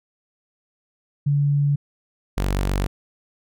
sine / sawtooth tone pair in turn, 143.4 / 47.72 Hz, D3 / G1, -41 / -46 cents, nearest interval octave + perfect fifth, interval 1905 cents, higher first, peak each -16 dBFS, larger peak neither, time 1.26-1.76 / 2.37-2.87 s, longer neither, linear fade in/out 10 ms, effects none

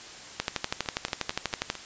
two click trains, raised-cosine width 0.2 ms, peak -9 / -20 dBFS, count 17 / 5, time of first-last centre 0.4-1.701 / 0.86-1.753 s, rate 12.3 / 4.48 Hz, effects white hiss -44 dBFS RMS until 1.85 s + resampled to 16000 Hz

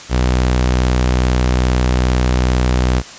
sawtooth tone, 62.4 Hz, B1, 19 cents sharp, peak -8 dBFS, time 0.09-3.03 s, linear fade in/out 50 ms, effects white hiss -34 dBFS RMS until 3.18 s + resampled to 16000 Hz

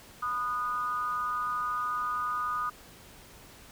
sine tone with amplitude modulation, 1230 Hz, D#6, 20 cents flat, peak -25 dBFS, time 0.22-2.7 s, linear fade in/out 10 ms, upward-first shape sine, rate 233 Hz, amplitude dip 75%, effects pink hiss -52 dBFS RMS until 3.71 s

